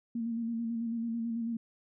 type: tone with vibrato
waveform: sine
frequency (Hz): 230.6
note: A#3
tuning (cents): -19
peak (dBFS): -31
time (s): 0.15-1.57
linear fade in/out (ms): 5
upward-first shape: square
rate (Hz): 9.1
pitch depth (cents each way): 28
effects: none